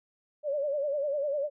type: tone with vibrato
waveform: sine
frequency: 575 Hz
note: D5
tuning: 37 cents flat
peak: -27 dBFS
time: 0.43-1.5 s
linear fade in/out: 50 ms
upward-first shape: sine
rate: 10 Hz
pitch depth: 93 cents each way
effects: none